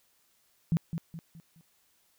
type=tone with echo; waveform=sine; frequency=164.81 Hz; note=E3; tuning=in tune; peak=-22 dBFS; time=0.72-0.77 s; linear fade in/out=0 ms; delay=210 ms; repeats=4; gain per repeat=-8 dB; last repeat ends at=1.61 s; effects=white hiss -69 dBFS RMS until 2.18 s